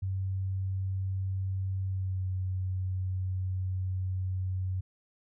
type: tone with pitch glide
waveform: sine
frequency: 95.3 to 93.23 Hz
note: G2 to F#2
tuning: -48 to +14 cents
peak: -29 dBFS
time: 0.02-4.81 s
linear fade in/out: 10 ms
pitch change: -38 cents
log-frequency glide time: 1.85-2.27 s
effects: none